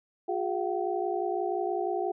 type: tone cluster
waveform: sine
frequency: 359.6 / 410.5 / 695 / 761 Hz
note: F#4 / G#4 / F5 / F#5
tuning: -49 / -20 / -9 / +48 cents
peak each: -31 / -33 / -35 / -33 dBFS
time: 0.28-2.12 s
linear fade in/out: 10 ms
effects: none